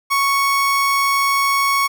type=tone; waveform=30% pulse; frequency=1108.7 Hz; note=C#6; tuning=in tune; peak=-12 dBFS; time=0.1-1.88 s; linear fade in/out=20 ms; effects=none